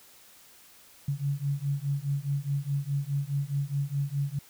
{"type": "beating tone pair", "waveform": "sine", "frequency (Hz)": [138.6, 143.4], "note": ["C#3", "D3"], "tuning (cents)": [0, -41], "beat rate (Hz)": 4.8, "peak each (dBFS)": -30, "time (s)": [1.08, 4.39], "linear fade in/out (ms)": 5, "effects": ["white hiss -55 dBFS RMS until 4.49 s"]}